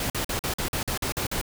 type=noise bursts; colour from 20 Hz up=pink; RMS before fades=-28 dBFS; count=10; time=0-1.414 s; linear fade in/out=2 ms; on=100 ms; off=46 ms; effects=none